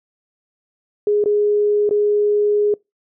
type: tone with dropouts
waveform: sine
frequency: 415.3 Hz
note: G#4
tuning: in tune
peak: -13 dBFS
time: 1.07-2.74 s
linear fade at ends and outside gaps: 2 ms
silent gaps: 1.24-1.258 / 1.892-1.909 s
effects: noise-tail reverb RT60 0.2 s tail -25 dB re dry